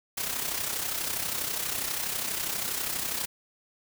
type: noise with amplitude modulation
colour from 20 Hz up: white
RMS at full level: -29 dBFS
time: 0.17-3.26 s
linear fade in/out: 10 ms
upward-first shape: sine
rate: 32.3 Hz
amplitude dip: 55%
effects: none